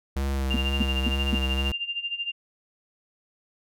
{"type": "tone with vibrato", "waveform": "square", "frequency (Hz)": 67.4, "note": "C#2", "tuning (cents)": -48, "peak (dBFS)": -25, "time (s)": [0.16, 1.72], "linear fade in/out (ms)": 5, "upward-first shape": "sine", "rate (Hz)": 2.1, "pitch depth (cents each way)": 31}
{"type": "tone with tremolo", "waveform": "sine", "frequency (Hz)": 2794, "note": "F7", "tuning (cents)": 0, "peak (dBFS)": -25, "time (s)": [0.5, 2.32], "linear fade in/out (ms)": 10, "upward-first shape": "sine", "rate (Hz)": 13, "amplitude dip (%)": 80}
{"type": "tone bursts", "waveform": "sine", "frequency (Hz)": 228.3, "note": "A#3", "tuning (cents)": -36, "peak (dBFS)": -21, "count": 4, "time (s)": [0.54, 1.348], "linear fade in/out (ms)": 2, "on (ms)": 22, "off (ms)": 240}
{"effects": []}